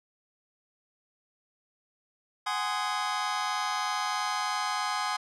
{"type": "chord", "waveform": "sawtooth", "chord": "Ab dominant seventh", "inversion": "third", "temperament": "just", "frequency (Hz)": [747.5, 830.6, 1038.3, 1245.9], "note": ["Gb5", "Ab5", "C6", "Eb6"], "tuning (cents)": [17, 0, -14, 2], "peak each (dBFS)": [-32, -29, -30, -29], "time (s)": [2.46, 5.17], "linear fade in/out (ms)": 10, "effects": ["low-pass 7000 Hz 12 dB/octave"]}